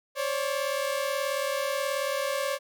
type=tone pair together; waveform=sawtooth; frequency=537 / 575.5 Hz; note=C5 / D5; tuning=+45 / -35 cents; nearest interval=minor second; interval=120 cents; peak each=-26 dBFS; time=0.15-2.59 s; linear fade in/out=50 ms; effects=none